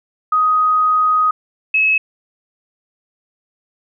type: tone pair in turn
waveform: sine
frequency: 1252 / 2579 Hz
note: D#6 / E7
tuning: +10 / -39 cents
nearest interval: octave + minor second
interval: 1251 cents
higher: second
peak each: -11 dBFS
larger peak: neither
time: 0.32-1.31 / 1.74-1.98 s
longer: first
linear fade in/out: 5 ms
effects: none